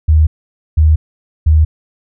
sine tone bursts, 77.78 Hz, D#2, in tune, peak -5 dBFS, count 3, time 0.08-1.65 s, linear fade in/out 10 ms, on 190 ms, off 500 ms, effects none

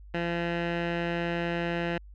15% pulse tone with low-pass filter, 171 Hz, F3, 36 cents flat, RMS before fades -30 dBFS, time 0.14-1.98 s, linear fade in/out 5 ms, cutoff 2400 Hz, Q 2.3, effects added 50 Hz sine -45 dBFS peak until 2.14 s

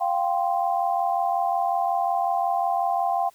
sine chord, F suspended second, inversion none, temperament equal, 698.5 / 784 / 1046.5 Hz, F5 / G5 / C6, 0 / 0 / 0 cents, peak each -24 / -24 / -30 dBFS, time 0-3.3 s, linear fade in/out 20 ms, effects white hiss -58 dBFS RMS until 3.34 s

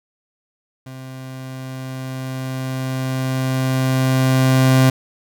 30% pulse tone with level ramp, 130.81 Hz, C3, in tune, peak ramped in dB -30 to -7 dBFS, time 0.86-4.9 s, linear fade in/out 5 ms, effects none

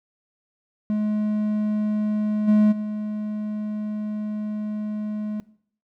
triangle tone with level steps, 211.7 Hz, G#3, 33 cents sharp, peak -18 / -11 / -23 dBFS, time 0.9-5.4 s, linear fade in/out 0 ms, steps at 2.47 / 2.71 s, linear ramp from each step 20 ms, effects noise-tail reverb RT60 0.6 s tail -20 dB re dry

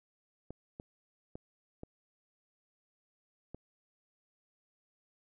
clicks, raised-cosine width 2 ms, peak -30 dBFS, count 5, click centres 0.506 / 0.799 / 1.355 / 1.834 / 3.546 s, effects none

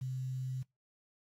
sine tone with quantisation, 129.7 Hz, C3, 15 cents flat, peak -35 dBFS, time 0.01-0.63 s, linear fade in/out 10 ms, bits 10, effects noise-tail reverb RT60 0.2 s tail -23 dB re dry + AAC 48 kbps

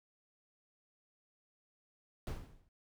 brown noise with exponential decay, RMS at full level -34 dBFS, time 2.27-2.69 s, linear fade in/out 1 ms, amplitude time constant 90 ms, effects none

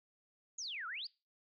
sine exponential two-way sweep, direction down then up, 6940 to 1266 to 5020 Hz, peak -40 dBFS, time 0.58-1.07 s, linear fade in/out 5 ms, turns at 0.87 s, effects noise-tail reverb RT60 0.3 s tail -24 dB re dry

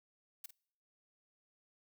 blue noise with echo, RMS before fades -45 dBFS, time 0.44-0.46 s, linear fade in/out 5 ms, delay 49 ms, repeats 1, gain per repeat -10 dB, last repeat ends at 0.509 s, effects noise-tail reverb RT60 0.7 s tail -26 dB re dry

